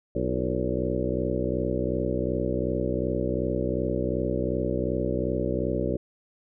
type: harmonic tone with a mistuned harmonic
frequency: 62.7 Hz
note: B1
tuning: 27 cents sharp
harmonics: 1 / 2 / 3 / 4 / 5 / 6 / 7 / 8 / 9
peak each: -33 / -33 / -33 / -33 / -33 / -33 / -33 / -33 / -33 dBFS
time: 0.15-5.97 s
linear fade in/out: 5 ms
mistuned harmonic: 6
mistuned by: -69 cents
effects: none